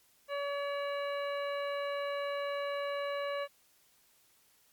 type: harmonic tone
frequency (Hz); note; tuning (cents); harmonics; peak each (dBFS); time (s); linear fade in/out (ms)
568; C#5; +42; 1 / 2 / 3 / 4 / 5 / 7; -34 / -40 / -44 / -46 / -48 / -51; 0.28-3.48; 50
effects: white hiss -67 dBFS RMS until 4.72 s + MP3 96 kbps